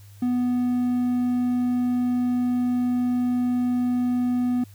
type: tone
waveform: triangle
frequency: 246.9 Hz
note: B3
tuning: in tune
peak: -18 dBFS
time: 0.22-4.64 s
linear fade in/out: 5 ms
effects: added 100 Hz sine -44 dBFS peak until 4.74 s + white hiss -56 dBFS RMS until 4.74 s